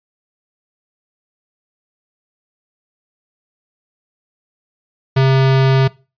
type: tone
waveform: square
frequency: 133.5 Hz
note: C3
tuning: 35 cents sharp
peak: -10 dBFS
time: 5.16-5.88 s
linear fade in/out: 10 ms
effects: noise-tail reverb RT60 0.3 s tail -21 dB re dry + resampled to 11025 Hz